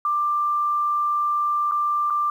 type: tone with dropouts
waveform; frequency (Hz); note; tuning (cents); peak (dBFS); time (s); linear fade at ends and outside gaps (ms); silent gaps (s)
sine; 1184; D6; +14; -19; 0.05-2.3; 2; 1.713-1.719 / 2.101-2.105
effects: 9-bit